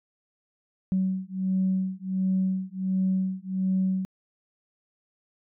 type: beating tone pair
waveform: sine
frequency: 187.7 / 189.1 Hz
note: F#3 / F#3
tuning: +25 / +38 cents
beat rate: 1.4 Hz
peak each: -26 dBFS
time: 0.92-4.05 s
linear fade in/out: 0 ms
effects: tanh soft clip ceiling -16 dBFS